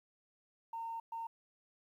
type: tone bursts at uneven times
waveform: sine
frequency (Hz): 914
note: A#5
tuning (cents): -34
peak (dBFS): -38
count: 2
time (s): 0.73-1 / 1.12-1.27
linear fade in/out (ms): 5
effects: tanh soft clip ceiling -34 dBFS + 12-bit